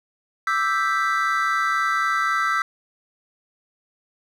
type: chord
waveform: triangle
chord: E minor seventh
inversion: third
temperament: equal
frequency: 1174.7 / 1318.5 / 1568 / 1975.5 Hz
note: D6 / E6 / G6 / B6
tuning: 0 / 0 / 0 / 0 cents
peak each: -26 / -20 / -24 / -25 dBFS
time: 0.47-2.62 s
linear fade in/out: 2 ms
effects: none